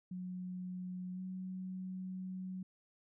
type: tone with pitch glide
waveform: sine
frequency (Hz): 182.3 to 186.02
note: F#3 to F#3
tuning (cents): -25 to +10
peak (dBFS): -40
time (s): 0.11-2.63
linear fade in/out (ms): 5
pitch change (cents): +35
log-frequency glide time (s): 1.14-1.2
effects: none